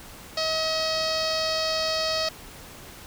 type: tone with low-pass filter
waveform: sawtooth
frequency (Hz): 637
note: D#5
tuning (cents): +41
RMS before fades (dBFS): -26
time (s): 0.37-2.29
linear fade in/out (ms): 5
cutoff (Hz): 4800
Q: 8.5
effects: pink hiss -44 dBFS RMS until 3.06 s